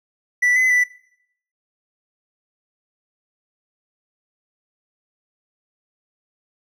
triangle tone with pitch steps, 1969 / 2027 / 1979 Hz, B6 / B6 / B6, -6 / +45 / +3 cents, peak -12 dBFS, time 0.42-0.84 s, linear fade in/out 10 ms, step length 140 ms, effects noise-tail reverb RT60 0.7 s tail -20 dB re dry

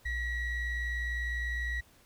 triangle ring-modulated tone, 987.8 Hz, B5, in tune, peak -26 dBFS, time 0.05-1.81 s, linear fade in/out 10 ms, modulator 928 Hz, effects pink hiss -62 dBFS RMS until 2.05 s

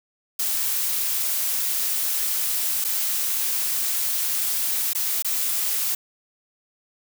blue noise with dropouts, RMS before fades -24 dBFS, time 0.39-5.95 s, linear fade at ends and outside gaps 5 ms, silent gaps 2.843-2.847 / 4.933-4.949 / 5.224-5.246 s, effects none

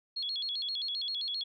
sine tone with vibrato, 3800 Hz, A#7, 33 cents sharp, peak -32 dBFS, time 0.16-1.44 s, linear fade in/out 10 ms, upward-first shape square, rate 7.6 Hz, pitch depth 210 cents each way, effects none

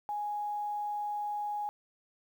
sine tone with quantisation, 830.6 Hz, G#5, in tune, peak -32 dBFS, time 0.09-1.69 s, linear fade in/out 0 ms, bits 10, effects none

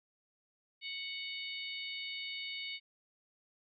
harmonic tone, 740 Hz, F#5, in tune, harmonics 3 / 4 / 5 / 6, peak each -43 / -45 / -45 / -48 dBFS, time 0.81-2.8 s, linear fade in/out 50 ms, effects none

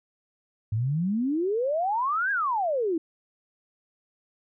sine exponential two-way sweep, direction up then down, 102.4 to 1661.2 to 311 Hz, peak -23 dBFS, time 0.72-2.98 s, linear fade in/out 5 ms, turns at 2.31 s, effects none

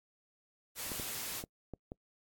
white noise, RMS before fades -40 dBFS, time 0.75-1.44 s, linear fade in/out 50 ms
clicks, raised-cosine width 2 ms, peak -29 dBFS, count 5, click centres 0.918 / 0.998 / 1.439 / 1.737 / 1.919 s
effects noise-tail reverb RT60 0.1 s tail -26 dB re dry + AAC 64 kbps

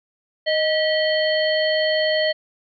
harmonic tone with a mistuned harmonic, 622.3 Hz, D#5, in tune, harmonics 1 / 3 / 5 / 7, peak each -19 / -24 / -26 / -27 dBFS, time 0.46-2.33 s, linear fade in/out 20 ms, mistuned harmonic 3, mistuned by +65 cents, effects none

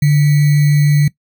sine tone with sample-and-hold, 146.83 Hz, D3, in tune, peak -7 dBFS, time 0.02-1.08 s, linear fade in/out 5 ms, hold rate 2100 Hz, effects noise-tail reverb RT60 0.1 s tail -20 dB re dry

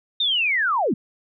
sine linear sweep, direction down, 3715 to 168.6 Hz, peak -18 dBFS, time 0.2-0.94 s, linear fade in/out 5 ms, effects none

